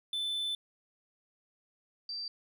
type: tone pair in turn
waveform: triangle / sine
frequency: 3520 / 4676 Hz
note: A7 / D8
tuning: 0 / -8 cents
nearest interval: perfect fourth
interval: 492 cents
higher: second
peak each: -30 / -36 dBFS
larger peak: first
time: 0.13-0.55 / 2.09-2.28 s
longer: first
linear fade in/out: 2 ms
effects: none